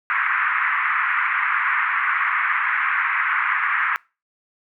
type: band-pass noise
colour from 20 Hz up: pink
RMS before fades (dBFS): -21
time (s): 0.1-3.96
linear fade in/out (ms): 0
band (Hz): 1100 to 2200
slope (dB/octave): 48
effects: noise-tail reverb RT60 0.3 s tail -24 dB re dry